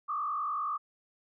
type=tone with frequency modulation; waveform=sine; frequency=1187 Hz; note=D6; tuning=18 cents sharp; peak=-30 dBFS; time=0.08-0.78 s; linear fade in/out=20 ms; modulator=50.4 Hz; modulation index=1.3; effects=none